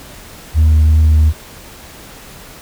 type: tone with vibrato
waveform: sine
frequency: 77.78 Hz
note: D#2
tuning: in tune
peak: -4 dBFS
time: 0.54-1.33 s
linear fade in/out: 50 ms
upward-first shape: triangle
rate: 2.7 Hz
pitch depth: 15 cents each way
effects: tanh soft clip ceiling -5 dBFS + pink hiss -36 dBFS RMS until 2.61 s